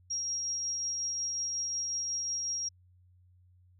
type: tone with tremolo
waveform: sine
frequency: 5620 Hz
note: F8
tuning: 10 cents sharp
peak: -30 dBFS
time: 0.1-2.69 s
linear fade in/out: 10 ms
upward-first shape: triangle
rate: 5.5 Hz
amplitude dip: 25%
effects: added 90 Hz sine -59 dBFS peak until 3.79 s